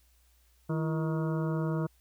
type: harmonic tone with a mistuned harmonic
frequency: 157.8 Hz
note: D#3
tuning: 25 cents sharp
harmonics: 1 / 2 / 3 / 4 / 6 / 7 / 8 / 9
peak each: -29 / -35 / -39 / -41 / -45 / -46 / -47 / -48 dBFS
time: 0.69-1.87 s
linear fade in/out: 10 ms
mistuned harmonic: 2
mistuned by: +87 cents
effects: added 60 Hz sine -63 dBFS peak until 2 s + white hiss -69 dBFS RMS until 2 s